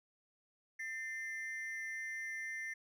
triangle ring-modulated tone, 1941 Hz, B6, 31 cents flat, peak -35 dBFS, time 0.79-2.74 s, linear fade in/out 10 ms, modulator 140 Hz, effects none

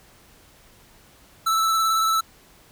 square tone with vibrato, 1318.5 Hz, E6, in tune, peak -19 dBFS, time 1.46-2.21 s, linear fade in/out 10 ms, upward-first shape sine, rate 18 Hz, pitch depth 20 cents each way, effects pink hiss -53 dBFS RMS until 2.71 s

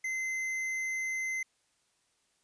triangle tone with hard clipping, 2063 Hz, C7, 25 cents flat, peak -33 dBFS, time 0.04-1.43 s, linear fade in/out 5 ms, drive 11 dB, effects white hiss -73 dBFS RMS until 2.43 s + resampled to 22050 Hz

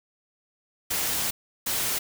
white noise bursts at uneven times, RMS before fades -27 dBFS, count 2, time 0.9-1.31 / 1.66-1.99 s, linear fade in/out 10 ms, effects none

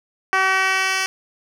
10% pulse tone with band-pass filter sweep, 380.4 Hz, F#4, 48 cents sharp, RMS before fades -19 dBFS, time 0.33-1.06 s, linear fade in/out 0 ms, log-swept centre 1400 to 4000 Hz, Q 0.92, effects none

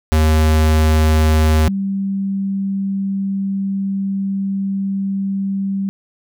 square / sine tone pair in turn, 78.1 / 195.44 Hz, D#2 / G3, +7 / -5 cents, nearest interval octave + major third, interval 1588 cents, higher second, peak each -11 / -17 dBFS, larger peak first, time 0.12-1.68 / 1.68-5.89 s, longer second, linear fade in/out 0 ms, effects none

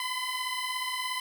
15% pulse beating tone pair, 1006 / 1023 Hz, B5 / C6, +32 / -39 cents, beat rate 17 Hz, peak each -27 dBFS, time 0-1.2 s, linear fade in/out 2 ms, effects none

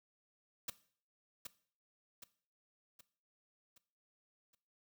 white noise with echo, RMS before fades -39 dBFS, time 0.68-0.7 s, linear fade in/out 5 ms, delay 770 ms, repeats 5, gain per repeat -6 dB, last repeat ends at 4.55 s, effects noise-tail reverb RT60 0.5 s tail -17 dB re dry

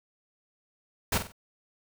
pink noise with echo, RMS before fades -26 dBFS, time 1.12-1.18 s, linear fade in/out 5 ms, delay 47 ms, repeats 3, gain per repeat -9 dB, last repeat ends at 1.321 s, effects none

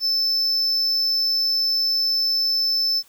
triangle tone, 5274 Hz, E8, in tune, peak -17 dBFS, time 0-3.03 s, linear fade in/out 50 ms, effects white hiss -54 dBFS RMS until 3.08 s

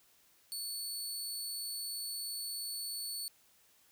20% pulse tone, 4443 Hz, C#8, 3 cents sharp, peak -32 dBFS, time 0.52-3.28 s, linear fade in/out 0 ms, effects white hiss -67 dBFS RMS until 3.91 s

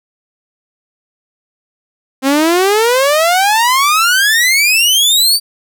sawtooth exponential sweep, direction up, 261 to 4699 Hz, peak -5 dBFS, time 2.22-5.4 s, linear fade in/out 50 ms, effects none

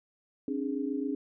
sine tone cluster, 270.3 / 297.8 / 413.6 Hz, C#4 / D4 / G#4, -44 / +24 / -7 cents, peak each -32 / -34 / -37 dBFS, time 0.48-1.15 s, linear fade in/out 2 ms, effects none

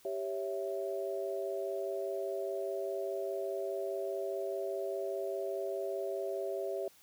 sine chord, C# diminished, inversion second, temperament equal, 392 / 554.4 / 659.3 Hz, G4 / C#5 / E5, 0 / 0 / 0 cents, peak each -37 / -39 / -39 dBFS, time 0.05-6.88 s, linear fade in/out 2 ms, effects white hiss -62 dBFS RMS until 7.02 s

